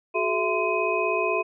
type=tone cluster; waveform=sine; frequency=371 / 427.1 / 664 / 1030 / 2516 Hz; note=F#4 / G#4 / E5 / C6 / D#7; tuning=+5 / +48 / +12 / -28 / +19 cents; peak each=-28 dBFS; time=0.14-1.43 s; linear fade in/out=20 ms; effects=none